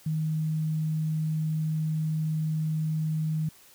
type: tone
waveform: sine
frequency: 156.6 Hz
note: D#3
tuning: 11 cents sharp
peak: -25 dBFS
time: 0.06-3.49 s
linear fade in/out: 5 ms
effects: white hiss -55 dBFS RMS until 3.74 s